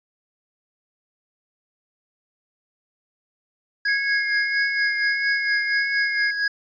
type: tone with tremolo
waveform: square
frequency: 1656 Hz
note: G#6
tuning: 5 cents flat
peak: -19 dBFS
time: 3.85-6.48 s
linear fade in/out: 5 ms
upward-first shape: sine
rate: 4.3 Hz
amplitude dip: 55%
type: tone with vibrato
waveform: sine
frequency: 2159 Hz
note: C#7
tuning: 46 cents flat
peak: -25 dBFS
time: 3.88-6.31 s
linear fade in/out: 5 ms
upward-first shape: triangle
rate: 1.6 Hz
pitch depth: 26 cents each way
effects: resampled to 16000 Hz